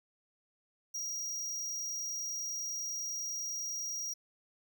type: tone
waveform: square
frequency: 5710 Hz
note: F8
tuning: 37 cents sharp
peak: -36 dBFS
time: 0.94-4.14 s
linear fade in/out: 10 ms
effects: 13-bit